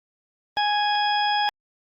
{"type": "harmonic tone with a mistuned harmonic", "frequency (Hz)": 830.6, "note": "G#5", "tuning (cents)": 0, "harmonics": [1, 2, 3, 4, 6], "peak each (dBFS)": [-21, -28, -35, -28, -32], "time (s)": [0.57, 1.49], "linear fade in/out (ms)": 0, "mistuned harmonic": 6, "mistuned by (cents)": 22, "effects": ["Opus 24 kbps"]}